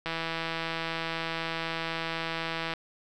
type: click train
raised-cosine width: 0.3 ms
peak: -16 dBFS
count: 440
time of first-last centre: 0.06-2.737 s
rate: 164 Hz
effects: none